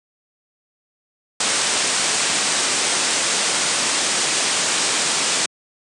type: low-pass noise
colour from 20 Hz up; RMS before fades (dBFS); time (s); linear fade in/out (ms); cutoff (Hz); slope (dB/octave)
white; -20; 1.4-5.46; 5; 9200; 96
effects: high-pass 200 Hz 12 dB/octave